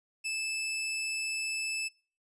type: tone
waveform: sawtooth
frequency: 2625 Hz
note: E7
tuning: 8 cents flat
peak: -28 dBFS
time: 0.24-1.89 s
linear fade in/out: 20 ms
effects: noise-tail reverb RT60 0.4 s tail -24 dB re dry + resampled to 24000 Hz